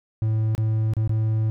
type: tone with dropouts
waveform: triangle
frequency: 109.8 Hz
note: A2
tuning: 3 cents flat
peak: -17 dBFS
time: 0.22-1.5 s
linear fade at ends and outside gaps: 0 ms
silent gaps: 0.55-0.579 / 0.936-0.967 / 1.076-1.094 s
effects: none